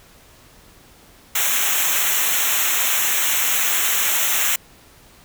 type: noise with comb filter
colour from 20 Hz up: white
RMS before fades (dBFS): -19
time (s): 1.35-4.56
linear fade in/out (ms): 5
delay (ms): 0.21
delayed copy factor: -0.9
effects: pink hiss -49 dBFS RMS until 5.24 s